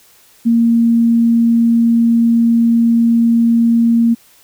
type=tone; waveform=sine; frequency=232 Hz; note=A#3; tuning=8 cents flat; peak=-8 dBFS; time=0.45-4.15 s; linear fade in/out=20 ms; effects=white hiss -48 dBFS RMS until 4.43 s